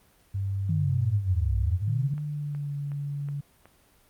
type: tone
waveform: sine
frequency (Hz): 98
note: G2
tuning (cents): 0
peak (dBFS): -26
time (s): 0.34-1.83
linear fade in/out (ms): 10
type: linear two-way sweep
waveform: sine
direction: down then up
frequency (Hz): 163.3 to 57.4 to 148.3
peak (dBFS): -24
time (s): 0.69-2.14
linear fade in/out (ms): 5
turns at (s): 1.57
type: tone with pitch glide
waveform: sine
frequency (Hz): 150 to 142.9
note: D3 to D3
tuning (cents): +37 to -47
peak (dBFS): -29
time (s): 1.87-3.41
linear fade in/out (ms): 10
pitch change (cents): -84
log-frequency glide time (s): 2.13-2.73
type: click train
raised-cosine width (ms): 0.5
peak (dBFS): -34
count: 5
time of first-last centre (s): 2.18-3.656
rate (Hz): 2.71
effects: pink hiss -61 dBFS RMS until 4.09 s + Opus 32 kbps